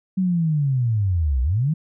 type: linear two-way sweep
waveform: sine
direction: down then up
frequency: 191.6 to 59.7 to 165.6 Hz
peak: -17 dBFS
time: 0.17-1.74 s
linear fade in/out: 10 ms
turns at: 1.42 s
effects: none